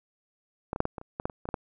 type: clicks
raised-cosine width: 1 ms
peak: -16 / -19 / -8 / -15 / -22 / -29 / -18 / -14 / -27 / -23 / -18 / -16 dBFS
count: 12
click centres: 0.731 / 0.761 / 0.804 / 0.854 / 0.982 / 1.014 / 1.199 / 1.255 / 1.298 / 1.455 / 1.489 / 1.542 s
effects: none